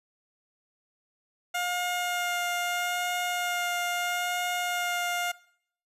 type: tone with vibrato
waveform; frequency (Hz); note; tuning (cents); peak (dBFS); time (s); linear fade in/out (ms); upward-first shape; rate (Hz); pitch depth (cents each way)
15% pulse; 710; F5; +28; -21; 1.54-5.32; 10; sine; 0.77; 10
effects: noise-tail reverb RT60 0.6 s tail -20 dB re dry + resampled to 32000 Hz